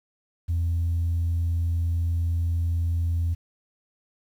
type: tone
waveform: sine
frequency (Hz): 84.4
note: E2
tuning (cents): +41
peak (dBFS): -20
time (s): 0.48-3.35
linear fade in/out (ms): 20
effects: tanh soft clip ceiling -19 dBFS + 9-bit